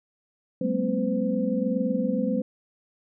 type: tone cluster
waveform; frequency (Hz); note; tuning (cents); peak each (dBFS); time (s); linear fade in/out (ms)
sine; 190.7 / 211.5 / 233.1 / 260.7 / 511; G3 / G#3 / A#3 / C4 / C5; -47 / +32 / 0 / -6 / -41; -29; 0.61-2.42; 5
effects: none